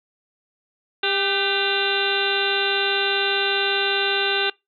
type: harmonic tone with a mistuned harmonic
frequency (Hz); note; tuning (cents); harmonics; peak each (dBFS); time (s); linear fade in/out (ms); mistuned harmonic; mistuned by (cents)
397.5; G4; +24; 1 / 2 / 3 / 4 / 5 / 6 / 7 / 8 / 9 / 10; -26 / -29 / -33 / -25 / -34 / -33 / -25 / -35 / -26 / -30; 1.03-4.5; 5; 4; -54
effects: noise-tail reverb RT60 0.2 s tail -24 dB re dry